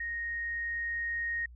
sine tone with level ramp, 1864.7 Hz, A#6, in tune, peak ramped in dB -33 to -30 dBFS, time 0-1.46 s, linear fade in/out 5 ms, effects added 60 Hz sine -48 dBFS peak until 1.55 s

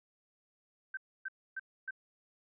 sine tone bursts, 1551 Hz, G6, 19 cents flat, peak -36 dBFS, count 4, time 0.94-1.908 s, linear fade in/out 5 ms, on 32 ms, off 280 ms, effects none

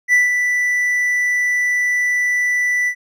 triangle tone with ADSR envelope, 1975.5 Hz, B6, in tune, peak -7 dBFS, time 0.08-2.95 s, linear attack 51 ms, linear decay 160 ms, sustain -6 dB, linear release 73 ms, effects none

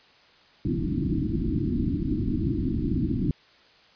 white low-pass noise, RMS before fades -26 dBFS, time 0.65-3.31 s, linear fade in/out 2 ms, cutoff 340 Hz, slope 96 dB/octave, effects white hiss -56 dBFS RMS until 3.95 s + resampled to 11025 Hz

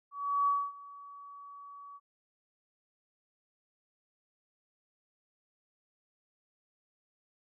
sine tone with ADSR envelope, 1135 Hz, C#6, 41 cents sharp, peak -24 dBFS, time 0.11-2 s, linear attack 360 ms, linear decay 250 ms, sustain -22 dB, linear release 41 ms, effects none

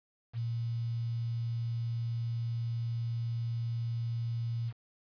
sine tone with quantisation, 116.54 Hz, A#2, in tune, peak -31 dBFS, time 0.33-4.73 s, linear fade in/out 50 ms, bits 9, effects resampled to 11025 Hz

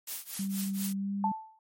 blue noise with tremolo, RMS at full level -34 dBFS, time 0.07-0.93 s, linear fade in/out 5 ms, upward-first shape triangle, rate 4.2 Hz, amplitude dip 95%
sine tone with pitch glide, 195.3 to 199.52 Hz, G3 to G3, -6 to +31 cents, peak -30 dBFS, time 0.39-1.32 s, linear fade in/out 5 ms, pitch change +37 cents, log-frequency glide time 0.93-1.13 s
sine tone with exponential decay, 879 Hz, A5, 2 cents flat, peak -23 dBFS, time 1.24-1.59 s, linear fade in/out 2 ms, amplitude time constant 76 ms
effects MP3 64 kbps

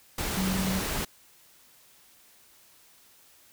sine tone in noise, 189.1 Hz, F#3, 38 cents sharp, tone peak -27 dBFS, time 0.37-0.8 s, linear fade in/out 5 ms, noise pink, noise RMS -31 dBFS, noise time 0.18-1.05 s, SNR +1 dB, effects white hiss -58 dBFS RMS until 3.52 s

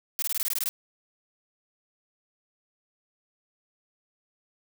blue noise bursts, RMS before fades -28 dBFS, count 10, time 0.19-0.69 s, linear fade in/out 0 ms, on 32 ms, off 20 ms, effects none

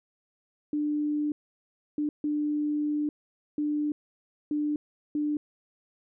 sine tone bursts at uneven times, 297.4 Hz, D4, 22 cents sharp, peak -25 dBFS, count 6, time 0.73-1.32 / 1.98-2.09 / 2.24-3.09 / 3.58-3.92 / 4.51-4.76 / 5.15-5.37 s, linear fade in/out 2 ms, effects none

